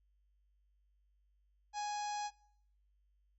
harmonic tone with a mistuned harmonic, 830.6 Hz, G#5, in tune, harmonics 1 / 2 / 3 / 4 / 5 / 6 / 7 / 8 / 9, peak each -37 / -51 / -53 / -56 / -52 / -53 / -51 / -60 / -58 dBFS, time 1.73-2.31 s, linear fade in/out 50 ms, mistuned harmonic 7, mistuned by +26 cents, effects noise-tail reverb RT60 0.7 s tail -22 dB re dry + added 50 Hz sine -70 dBFS peak until 3.38 s

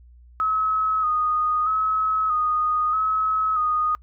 sine tone with vibrato, 1261 Hz, D#6, 23 cents sharp, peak -19 dBFS, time 0.4-3.95 s, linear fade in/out 0 ms, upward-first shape square, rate 0.79 Hz, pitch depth 32 cents each way, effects noise-tail reverb RT60 0.1 s tail -26 dB re dry + added 60 Hz sine -46 dBFS peak until 4.02 s

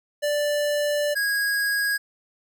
square tone pair in turn, 587.3 / 1647.3 Hz, D5 / G#6, 0 / -15 cents, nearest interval octave + tritone, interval 1785 cents, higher second, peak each -22 dBFS, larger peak neither, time 0.22-1.15 / 1.15-1.98 s, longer first, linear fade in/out 20 ms, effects none

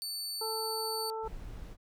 sawtooth tone, 4500 Hz, C#8, 25 cents sharp, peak -33 dBFS, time 0.02-1.1 s, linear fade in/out 0 ms
harmonic tone, 442.9 Hz, A4, 11 cents sharp, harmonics 1 / 2 / 3, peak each -37 / -38 / -45 dBFS, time 0.41-1.28 s, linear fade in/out 5 ms
brown noise, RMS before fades -43 dBFS, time 1.22-1.77 s, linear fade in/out 50 ms
effects none

